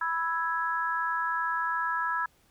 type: chord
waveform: sine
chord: E major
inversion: second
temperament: equal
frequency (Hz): 987.8 / 1318.5 / 1661.2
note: B5 / E6 / G#6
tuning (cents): 0 / 0 / 0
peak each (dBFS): -31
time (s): 0.01-2.26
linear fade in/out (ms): 5
effects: pink hiss -65 dBFS RMS until 2.5 s